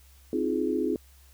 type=chord; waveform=sine; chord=F minor seventh; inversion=second; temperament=just; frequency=261.9 / 314.3 / 349.2 / 419.1 Hz; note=C4 / Eb4 / F4 / Ab4; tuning=+2 / +18 / 0 / +16 cents; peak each=-30 dBFS; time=0.33-0.96 s; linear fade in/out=2 ms; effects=added 67 Hz sine -53 dBFS peak until 1.33 s + white hiss -60 dBFS RMS until 1.33 s